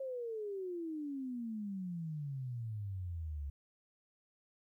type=exponential sweep; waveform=sine; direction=down; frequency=543 to 68.9 Hz; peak=-38 dBFS; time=0-3.5 s; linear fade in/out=5 ms; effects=13-bit